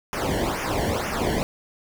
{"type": "noise with flanger", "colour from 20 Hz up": "brown", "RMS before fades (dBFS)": -25, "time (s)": [0.13, 1.43], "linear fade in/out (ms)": 0, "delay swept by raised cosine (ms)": [0.24, 0.82], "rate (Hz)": 2.1, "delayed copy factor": -0.95, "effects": []}